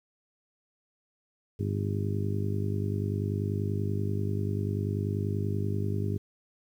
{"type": "harmonic tone", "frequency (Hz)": 50.3, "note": "G1", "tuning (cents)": 45, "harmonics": [2, 3, 4, 5, 6, 7, 8], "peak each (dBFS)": [-29, -36, -36, -40, -40, -41, -38], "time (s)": [1.59, 6.18], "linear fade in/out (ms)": 10, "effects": ["10-bit"]}